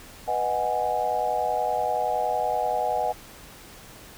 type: chord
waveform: sine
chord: G# minor seventh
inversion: first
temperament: equal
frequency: 493.9 / 622.3 / 740 / 830.6 Hz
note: B4 / D#5 / F#5 / G#5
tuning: 0 / 0 / 0 / 0 cents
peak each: -31 / -29 / -26 / -28 dBFS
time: 0.27-3.13 s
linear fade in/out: 20 ms
effects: pink hiss -46 dBFS RMS until 4.17 s